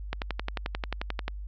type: click train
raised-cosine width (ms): 0.3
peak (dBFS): -14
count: 14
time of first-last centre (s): 0.13-1.28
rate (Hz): 11.3
effects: added 50 Hz sine -35 dBFS peak until 1.47 s + low-pass 5000 Hz 12 dB/octave